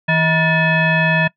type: tone with frequency modulation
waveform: sine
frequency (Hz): 960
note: B5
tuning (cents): -49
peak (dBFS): -12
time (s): 0.08-1.28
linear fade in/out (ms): 10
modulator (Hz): 798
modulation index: 1.9
effects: noise-tail reverb RT60 0.1 s tail -21 dB re dry